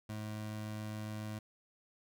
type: tone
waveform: 25% pulse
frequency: 107.2 Hz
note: A2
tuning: 45 cents flat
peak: -36 dBFS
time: 0.09-1.39 s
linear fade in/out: 5 ms
effects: none